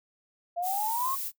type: exponential sweep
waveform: sine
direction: up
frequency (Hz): 680 to 1108.7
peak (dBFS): -28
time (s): 0.56-1.16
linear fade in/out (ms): 20
type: noise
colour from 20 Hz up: violet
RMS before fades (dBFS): -34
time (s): 0.62-1.32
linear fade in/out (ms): 50
effects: noise-tail reverb RT60 0.1 s tail -20 dB re dry